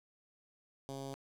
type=tone with notch filter; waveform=10% pulse; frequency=136.3 Hz; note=C#3; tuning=29 cents flat; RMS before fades=-43 dBFS; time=0.89-1.14 s; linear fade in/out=0 ms; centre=1900 Hz; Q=0.74; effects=low-pass 10000 Hz 12 dB/octave + 10-bit